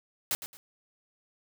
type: noise with echo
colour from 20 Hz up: white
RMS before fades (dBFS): -29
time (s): 0.31-0.35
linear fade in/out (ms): 0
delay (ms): 110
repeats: 2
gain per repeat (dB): -11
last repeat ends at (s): 0.57
effects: none